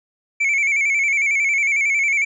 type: tone with vibrato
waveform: triangle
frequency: 2256 Hz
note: C#7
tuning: 30 cents sharp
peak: -14 dBFS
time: 0.4-2.25 s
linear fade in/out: 10 ms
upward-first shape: square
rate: 11 Hz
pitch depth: 55 cents each way
effects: resampled to 22050 Hz